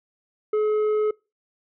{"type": "tone with tanh clipping", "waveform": "sine", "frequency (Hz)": 426.3, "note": "G#4", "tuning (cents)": 45, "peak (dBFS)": -20, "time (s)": [0.53, 1.11], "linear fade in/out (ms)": 5, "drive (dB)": 6, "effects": ["noise-tail reverb RT60 0.3 s tail -26 dB re dry"]}